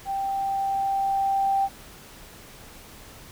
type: tone with level ramp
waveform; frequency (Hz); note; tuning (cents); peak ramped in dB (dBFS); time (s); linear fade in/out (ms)
sine; 784; G5; 0; -25 to -19; 0.05-1.69; 50
effects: pink hiss -46 dBFS RMS until 3.31 s